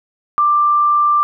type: tone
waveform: sine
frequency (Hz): 1182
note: D6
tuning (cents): +11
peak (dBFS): -10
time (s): 0.38-1.23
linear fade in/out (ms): 0
effects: none